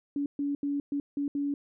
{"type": "tone bursts at uneven times", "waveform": "sine", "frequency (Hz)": 284.7, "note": "C#4", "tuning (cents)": 46, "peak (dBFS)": -27, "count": 6, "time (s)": [[0.16, 0.26], [0.39, 0.55], [0.63, 0.8], [0.92, 1], [1.17, 1.28], [1.35, 1.54]], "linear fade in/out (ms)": 2, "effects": []}